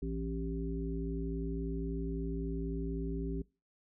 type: harmonic tone with a mistuned harmonic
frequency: 56.1 Hz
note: A1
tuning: 34 cents sharp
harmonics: 1 / 3 / 5 / 7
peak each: -37 / -40 / -40 / -42 dBFS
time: 0.02-3.42 s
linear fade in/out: 5 ms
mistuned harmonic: 5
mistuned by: -53 cents
effects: noise-tail reverb RT60 0.3 s tail -23 dB re dry